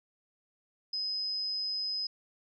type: tone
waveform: sine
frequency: 5050 Hz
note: D#8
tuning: 25 cents sharp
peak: -31 dBFS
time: 0.93-2.07 s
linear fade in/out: 5 ms
effects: none